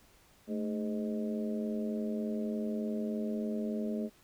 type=harmonic tone with a mistuned harmonic; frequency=103.4 Hz; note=G#2; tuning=7 cents flat; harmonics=2 / 3 / 4 / 5 / 6; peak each=-33 / -44 / -40 / -45 / -43 dBFS; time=0.47-4.1 s; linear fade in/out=50 ms; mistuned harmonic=2; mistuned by=+100 cents; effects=pink hiss -63 dBFS RMS until 4.23 s